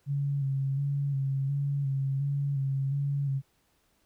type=tone with vibrato; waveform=sine; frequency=138.59 Hz; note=C#3; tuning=in tune; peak=-26 dBFS; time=0.06-3.42 s; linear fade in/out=50 ms; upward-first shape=square; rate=1.4 Hz; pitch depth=31 cents each way; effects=pink hiss -70 dBFS RMS until 4.05 s